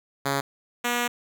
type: tone pair in turn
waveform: 5% pulse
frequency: 138.8 / 241.3 Hz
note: C#3 / B3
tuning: +3 / -40 cents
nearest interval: minor seventh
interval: 957 cents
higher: second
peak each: -12 dBFS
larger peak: neither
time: 0.25-0.41 / 0.84-1.08 s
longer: second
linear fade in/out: 10 ms
effects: none